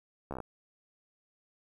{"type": "slowing click train", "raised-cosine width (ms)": 1, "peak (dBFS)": -24, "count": 7, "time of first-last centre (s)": [0.31, 0.403], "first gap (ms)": 14, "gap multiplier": 1.04, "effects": ["10-bit"]}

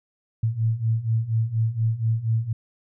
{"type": "beating tone pair", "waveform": "sine", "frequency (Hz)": [110.3, 114.5], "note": ["A2", "A#2"], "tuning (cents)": [5, -31], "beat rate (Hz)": 4.2, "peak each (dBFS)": [-25, -22], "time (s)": [0.43, 2.53], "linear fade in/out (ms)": 5, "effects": []}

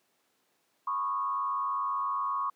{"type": "tone with frequency modulation", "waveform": "sine", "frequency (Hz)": 1102, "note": "C#6", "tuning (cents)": -11, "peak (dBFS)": -28, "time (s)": [0.87, 2.5], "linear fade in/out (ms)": 5, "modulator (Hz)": 99.6, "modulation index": 0.9, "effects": ["pink hiss -72 dBFS RMS until 2.55 s", "high-pass 300 Hz 12 dB/octave"]}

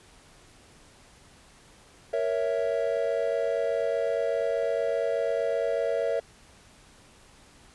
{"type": "chord", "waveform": "triangle", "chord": "A# diminished", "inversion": "none", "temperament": "equal", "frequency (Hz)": [466.2, 554.4, 659.3], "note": ["A#4", "C#5", "E5"], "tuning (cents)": [0, 0, 0], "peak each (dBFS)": -27, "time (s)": [2.13, 6.2], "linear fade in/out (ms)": 5, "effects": ["pink hiss -55 dBFS RMS until 7.74 s", "resampled to 24000 Hz"]}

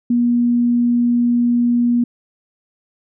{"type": "tone", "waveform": "sine", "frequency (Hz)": 240, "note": "B3", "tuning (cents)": -49, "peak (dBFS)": -12, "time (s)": [0.1, 2.04], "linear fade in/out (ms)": 5, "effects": []}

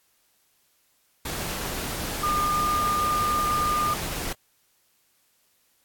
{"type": "tone in noise", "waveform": "sine", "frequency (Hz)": 1209, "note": "D6", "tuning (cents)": 50, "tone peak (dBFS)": -22, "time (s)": [2.23, 3.94], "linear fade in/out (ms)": 5, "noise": "pink", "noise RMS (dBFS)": -31, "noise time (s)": [1.25, 4.33], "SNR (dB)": 6, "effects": ["white hiss -66 dBFS RMS until 5.84 s", "AAC 64 kbps"]}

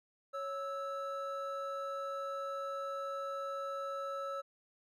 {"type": "tone pair together", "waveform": "triangle", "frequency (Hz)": [552.8, 1313], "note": ["C#5", "E6"], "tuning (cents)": [-5, -7], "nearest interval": "octave + minor third", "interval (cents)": 1498, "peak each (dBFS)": [-38, -38], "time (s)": [0.33, 4.42], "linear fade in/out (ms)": 20, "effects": []}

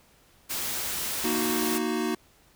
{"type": "noise", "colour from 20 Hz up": "white", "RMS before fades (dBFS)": -31, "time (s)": [0.49, 1.79], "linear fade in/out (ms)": 20}
{"type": "chord", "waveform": "square", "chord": "D# minor", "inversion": "second", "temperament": "equal", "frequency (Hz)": [233.1, 311.1, 370], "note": ["A#3", "D#4", "F#4"], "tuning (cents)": [0, 0, 0], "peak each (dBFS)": -31, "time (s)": [1.24, 2.15], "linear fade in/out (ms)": 5}
{"effects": ["pink hiss -60 dBFS RMS until 2.55 s"]}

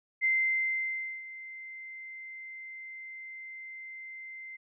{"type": "tone with ADSR envelope", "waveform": "sine", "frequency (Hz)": 2080, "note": "C7", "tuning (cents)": -11, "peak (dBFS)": -23, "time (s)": [0.21, 4.57], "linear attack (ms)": 35, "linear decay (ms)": 980, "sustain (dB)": -18, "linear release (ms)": 16, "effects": []}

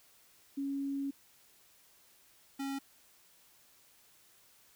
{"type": "tone pair in turn", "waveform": ["sine", "square"], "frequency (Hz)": [277.2, 274], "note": ["C#4", "C#4"], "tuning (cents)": [0, -20], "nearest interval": "unison", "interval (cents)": 20, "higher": "first", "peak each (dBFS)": [-33, -36], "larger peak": "first", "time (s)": [[0.57, 1.11], [2.59, 2.79]], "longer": "first", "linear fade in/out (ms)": 10, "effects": ["white hiss -64 dBFS RMS until 4.75 s"]}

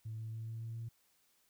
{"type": "tone with pitch steps", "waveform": "sine", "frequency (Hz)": [110.4, 111.3, 112.2, 113.11, 114.03, 114.96], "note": ["A2", "A2", "A2", "A2", "A#2", "A#2"], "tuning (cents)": [6, 20, 34, 48, -38, -24], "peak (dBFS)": -39, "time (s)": [0.05, 0.89], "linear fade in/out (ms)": 10, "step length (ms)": 140, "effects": ["tanh soft clip ceiling -36 dBFS", "white hiss -73 dBFS RMS until 1.49 s"]}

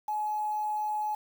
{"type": "tone with quantisation", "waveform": "sine", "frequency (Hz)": 848, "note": "G#5", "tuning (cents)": 36, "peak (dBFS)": -28, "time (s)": [0.08, 1.15], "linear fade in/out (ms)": 5, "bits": 8, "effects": []}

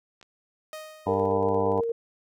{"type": "clicks", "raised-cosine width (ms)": 0.2, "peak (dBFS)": [-36, -32], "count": 2, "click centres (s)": [0.213, 0.228]}
{"type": "tone with exponential decay", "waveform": "sawtooth", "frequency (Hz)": 622.3, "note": "D#5", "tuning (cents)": 0, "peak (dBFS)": -31, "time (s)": [0.73, 1.56], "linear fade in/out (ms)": 1, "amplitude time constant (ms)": 180}
{"type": "harmonic tone", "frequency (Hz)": 99.1, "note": "G2", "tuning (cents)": 19, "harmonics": [1, 2, 3, 4, 6, 7, 8, 9, 10], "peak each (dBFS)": [-33, -33, -33, -33, -33, -33, -33, -33, -33], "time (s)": [1.06, 1.81], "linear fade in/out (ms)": 10}
{"type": "tone with tremolo", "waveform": "sine", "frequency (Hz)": 462.6, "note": "A#4", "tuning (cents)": -13, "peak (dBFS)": -23, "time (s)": [1.08, 1.92], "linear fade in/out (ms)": 5, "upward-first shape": "square", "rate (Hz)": 8.6, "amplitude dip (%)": 25}
{"effects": []}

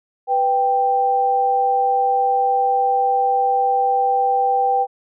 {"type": "tone pair together", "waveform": "sine", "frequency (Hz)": [494.5, 785], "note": ["B4", "G5"], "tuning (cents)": [2, 2], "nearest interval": "minor sixth", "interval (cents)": 800, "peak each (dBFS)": [-22, -15], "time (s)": [0.27, 4.87], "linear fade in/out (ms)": 50, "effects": []}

